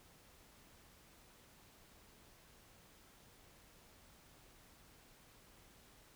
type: silence
effects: pink hiss -64 dBFS RMS until 6.15 s